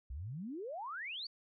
sine exponential sweep, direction up, 57.7 to 4699 Hz, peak -40 dBFS, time 0.1-1.27 s, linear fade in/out 5 ms, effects none

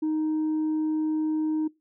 sine tone, 311.1 Hz, D#4, in tune, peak -21 dBFS, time 0.02-1.68 s, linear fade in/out 10 ms, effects noise-tail reverb RT60 0.2 s tail -21 dB re dry + tanh soft clip ceiling -22 dBFS

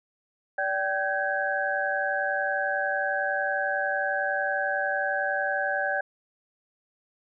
sine tone cluster, 580 / 771 / 1542 / 1653 Hz, D5 / G5 / G6 / G#6, -22 / -29 / -29 / -9 cents, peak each -30 dBFS, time 0.58-6.01 s, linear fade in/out 5 ms, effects none

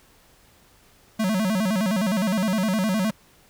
square tone with vibrato, 201.8 Hz, G#3, 49 cents flat, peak -21 dBFS, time 1.19-3.11 s, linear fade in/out 10 ms, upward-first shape square, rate 9.7 Hz, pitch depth 150 cents each way, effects pink hiss -56 dBFS RMS until 3.49 s

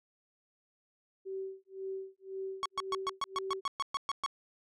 sine tone with tremolo, 383.9 Hz, G4, 36 cents flat, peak -35 dBFS, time 1.25-3.61 s, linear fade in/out 20 ms, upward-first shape sine, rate 1.9 Hz, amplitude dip 100%
45% pulse tone bursts, 1108.7 Hz, C#6, in tune, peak -30 dBFS, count 12, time 2.63-4.262 s, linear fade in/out 0 ms, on 26 ms, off 120 ms
effects low-pass 6000 Hz 12 dB/octave

